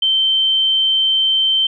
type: tone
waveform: sine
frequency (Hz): 3110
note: G7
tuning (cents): -14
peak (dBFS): -12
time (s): 0.02-1.67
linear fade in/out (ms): 5
effects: none